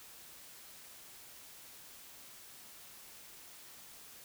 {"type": "silence", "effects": ["white hiss -54 dBFS RMS until 4.24 s"]}